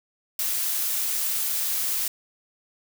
blue noise, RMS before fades -26 dBFS, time 0.39-2.08 s, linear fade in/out 2 ms, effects none

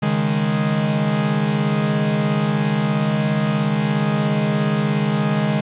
45% pulse chord, C# suspended second, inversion none, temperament equal, 138.59 / 155.56 / 207.7 Hz, C#3 / D#3 / G#3, 0 / 0 / 0 cents, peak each -24 / -21 / -20 dBFS, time 0.02-5.61 s, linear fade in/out 10 ms, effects resampled to 8000 Hz + 8-bit

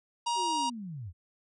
harmonic tone, 946 Hz, A#5, 25 cents sharp, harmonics 1 / 3 / 4 / 5 / 6 / 7 / 8 / 9 / 10, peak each -28 / -38 / -43 / -41 / -42 / -49 / -49 / -47 / -52 dBFS, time 0.26-0.7 s, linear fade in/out 10 ms
sine linear sweep, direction down, 389.4 to 75.7 Hz, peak -37 dBFS, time 0.35-1.13 s, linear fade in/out 50 ms
effects none

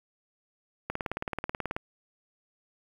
click train, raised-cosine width 0.5 ms, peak -16 dBFS, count 17, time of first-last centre 0.9-1.765 s, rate 18.5 Hz, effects 8-bit

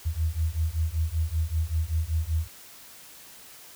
sine beating tone pair, 77.78 / 82.98 Hz, D#2 / E2, 0 / +12 cents, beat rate 5.2 Hz, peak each -27 dBFS, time 0.05-2.48 s, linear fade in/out 20 ms, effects white hiss -48 dBFS RMS until 3.75 s

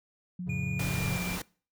sine tone, 179.5 Hz, F3, 48 cents sharp, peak -33 dBFS, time 0.39-1.38 s, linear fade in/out 5 ms
triangle chord, F augmented, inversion none, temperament equal, 87.31 / 110 / 138.59 Hz, F2 / A2 / C#3, 0 / 0 / 0 cents, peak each -37 / -35 / -31 dBFS, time 0.46-1.18 s, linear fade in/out 20 ms
triangle tone with pitch glide, 2438 to 2369 Hz, D#7 to D7, -36 to +14 cents, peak -35 dBFS, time 0.49-1.36 s, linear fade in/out 10 ms, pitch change -50 cents, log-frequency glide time 0.73-1.18 s
pink noise, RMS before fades -36 dBFS, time 0.79-1.42 s, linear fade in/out 5 ms
effects noise-tail reverb RT60 0.4 s tail -23 dB re dry

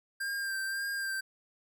square tone with vibrato, 1589 Hz, G6, 23 cents sharp, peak -33 dBFS, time 0.2-1.21 s, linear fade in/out 10 ms, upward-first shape sine, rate 1.8 Hz, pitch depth 27 cents each way, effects none

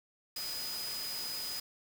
sine tone in noise, 4978 Hz, D#8, in tune, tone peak -38 dBFS, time 0.36-1.6 s, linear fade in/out 5 ms, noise white, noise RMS -42 dBFS, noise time 0.36-1.6 s, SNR +1 dB, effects none

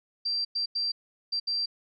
sine tone bursts at uneven times, 4709 Hz, D8, 4 cents sharp, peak -26 dBFS, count 5, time 0.25-0.45 / 0.55-0.66 / 0.75-0.92 / 1.32-1.4 / 1.47-1.66 s, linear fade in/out 10 ms, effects none

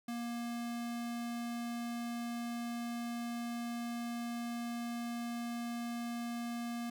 square tone, 236.5 Hz, A#3, 25 cents sharp, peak -38 dBFS, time 0.08-6.9 s, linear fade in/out 5 ms, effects none

